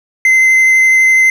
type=tone with vibrato; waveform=triangle; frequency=2064 Hz; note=C7; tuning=24 cents flat; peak=-4 dBFS; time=0.25-1.3 s; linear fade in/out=2 ms; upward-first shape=sine; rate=12 Hz; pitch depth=9 cents each way; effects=none